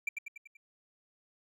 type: tone with echo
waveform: triangle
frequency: 2349 Hz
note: D7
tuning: in tune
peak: -27 dBFS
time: 0.07-0.09 s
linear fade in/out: 5 ms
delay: 96 ms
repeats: 5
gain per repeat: -5 dB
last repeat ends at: 0.57 s
effects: none